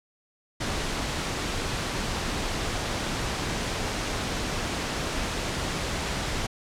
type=noise; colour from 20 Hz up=pink; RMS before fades=-29 dBFS; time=0.6-6.47 s; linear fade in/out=10 ms; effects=low-pass 7000 Hz 12 dB/octave